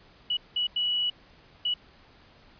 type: tone bursts at uneven times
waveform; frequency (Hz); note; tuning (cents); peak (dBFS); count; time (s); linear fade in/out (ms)
sine; 2937; F#7; -13; -24; 4; 0.3-0.37 / 0.56-0.67 / 0.76-1.1 / 1.65-1.74; 5
effects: pink hiss -56 dBFS RMS until 2.59 s + resampled to 11025 Hz